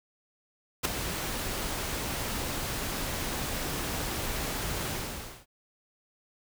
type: noise with ADSR envelope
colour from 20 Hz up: pink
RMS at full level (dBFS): -23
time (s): 0.83-5.46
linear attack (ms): 21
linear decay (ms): 8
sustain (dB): -10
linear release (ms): 570
effects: none